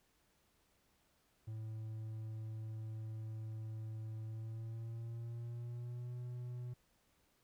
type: tone with pitch glide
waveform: triangle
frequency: 110 to 122.76 Hz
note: A2 to B2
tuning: 0 to -10 cents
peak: -40 dBFS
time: 1.47-6.74 s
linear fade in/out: 10 ms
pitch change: +190 cents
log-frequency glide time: 4.23-6.15 s
effects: pink hiss -75 dBFS RMS until 7.43 s